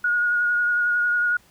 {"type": "tone with vibrato", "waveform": "sine", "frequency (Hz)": 1443, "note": "F#6", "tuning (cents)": -44, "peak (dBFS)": -18, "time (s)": [0.04, 1.37], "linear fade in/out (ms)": 5, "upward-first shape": "sine", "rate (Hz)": 11, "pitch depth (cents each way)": 19, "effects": ["pink hiss -56 dBFS RMS until 1.5 s"]}